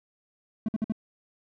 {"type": "tone bursts", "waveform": "triangle", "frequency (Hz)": 218.6, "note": "A3", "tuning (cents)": -11, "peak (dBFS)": -22, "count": 4, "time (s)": [0.66, 0.922], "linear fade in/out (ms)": 2, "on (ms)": 25, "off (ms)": 54, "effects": []}